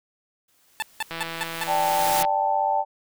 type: noise with exponential growth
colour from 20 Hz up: white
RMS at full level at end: -25 dBFS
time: 0.48-2.23 s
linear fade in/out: 5 ms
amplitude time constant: 380 ms
type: tone bursts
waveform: 15% pulse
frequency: 880 Hz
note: A5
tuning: in tune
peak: -18 dBFS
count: 5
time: 0.8-1.635 s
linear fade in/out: 0 ms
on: 23 ms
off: 180 ms
type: click train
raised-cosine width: 0.3 ms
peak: -16 dBFS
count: 189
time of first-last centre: 1.11-2.249 s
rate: 165 Hz
type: chord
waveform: sine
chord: D suspended fourth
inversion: none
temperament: equal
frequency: 587.3 / 784 / 880 Hz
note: D5 / G5 / A5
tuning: 0 / 0 / 0 cents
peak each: -28 / -23 / -23 dBFS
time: 1.66-2.85 s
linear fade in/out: 50 ms
effects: none